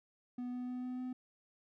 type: tone with pitch steps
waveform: triangle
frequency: 246.9 / 248.5 / 250.1 / 251.7 / 253.3 Hz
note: B3 / B3 / B3 / B3 / B3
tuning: 0 / +11 / +22 / +33 / +44 cents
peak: -36 dBFS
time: 0.38-1.13 s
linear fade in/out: 5 ms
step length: 150 ms
effects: none